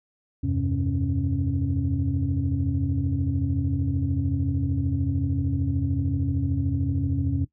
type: tone cluster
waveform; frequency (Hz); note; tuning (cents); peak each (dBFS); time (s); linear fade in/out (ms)
sine; 82.7 / 96 / 130.5 / 276; E2 / G2 / C3 / C#4; +6 / -36 / -4 / -7; -27; 0.43-7.45; 10
effects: noise-tail reverb RT60 0.1 s tail -17 dB re dry + tanh soft clip ceiling -14 dBFS